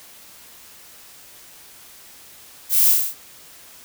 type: noise with echo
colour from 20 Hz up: violet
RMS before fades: -18 dBFS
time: 2.69-2.95 s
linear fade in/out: 50 ms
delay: 33 ms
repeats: 6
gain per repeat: -2 dB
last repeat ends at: 3.148 s
effects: white hiss -45 dBFS RMS until 3.84 s